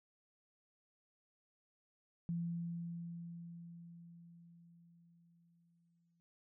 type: tone with exponential decay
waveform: sine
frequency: 170 Hz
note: F3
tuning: 46 cents flat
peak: -35 dBFS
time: 2.29-6.2 s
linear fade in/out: 0 ms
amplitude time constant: 850 ms
effects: none